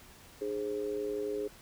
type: tone with amplitude modulation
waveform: sine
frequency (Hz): 415.3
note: G#4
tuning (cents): 0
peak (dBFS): -28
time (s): 0.41-1.48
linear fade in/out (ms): 10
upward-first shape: sine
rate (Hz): 112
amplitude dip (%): 85
effects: pink hiss -55 dBFS RMS until 1.61 s